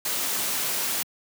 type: noise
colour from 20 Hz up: white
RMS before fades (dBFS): -27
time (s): 0.05-1.03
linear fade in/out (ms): 5
effects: high-pass 150 Hz 12 dB/octave